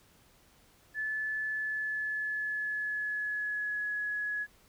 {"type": "tone with pitch glide", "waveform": "sine", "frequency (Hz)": [1734, 1686.6], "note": ["A6", "G#6"], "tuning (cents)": [-26, 26], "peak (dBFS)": -31, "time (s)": [0.94, 4.47], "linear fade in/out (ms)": 50, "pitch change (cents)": -48, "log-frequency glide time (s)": [1.44, 3.9], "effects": ["pink hiss -63 dBFS RMS until 4.68 s"]}